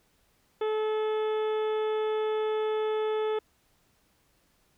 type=harmonic tone; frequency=432.2 Hz; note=A4; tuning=31 cents flat; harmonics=1 / 2 / 3 / 4 / 5 / 6 / 7 / 8; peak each=-26 / -37 / -40 / -47 / -49 / -52 / -53 / -48 dBFS; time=0.61-3.39 s; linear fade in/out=5 ms; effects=pink hiss -68 dBFS RMS until 4.77 s